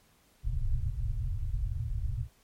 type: low-pass noise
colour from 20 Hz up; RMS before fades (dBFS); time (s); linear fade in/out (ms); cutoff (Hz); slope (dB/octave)
pink; -31; 0.43-2.29; 50; 130; 96
effects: pink hiss -65 dBFS RMS until 2.43 s + MP3 64 kbps